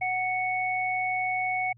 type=tone pair together; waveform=sine; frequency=740.6 / 2217 Hz; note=F#5 / C#7; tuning=+1 / 0 cents; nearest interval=octave + perfect fifth; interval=1899 cents; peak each=-28 dBFS; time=0.01-1.73 s; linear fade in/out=10 ms; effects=added 117 Hz sine -53 dBFS peak until 1.77 s